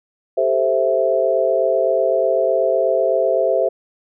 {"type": "chord", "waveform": "sine", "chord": "A minor seventh", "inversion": "third", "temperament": "equal", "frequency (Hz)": [392, 440, 523.3, 659.3], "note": ["G4", "A4", "C5", "E5"], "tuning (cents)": [0, 0, 0, 0], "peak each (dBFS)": [-22, -23, -18, -18], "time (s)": [0.37, 3.69], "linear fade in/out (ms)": 10, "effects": []}